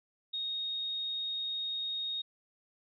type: tone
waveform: sine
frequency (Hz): 3729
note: A#7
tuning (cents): 0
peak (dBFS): -33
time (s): 0.33-2.22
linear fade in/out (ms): 10
effects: none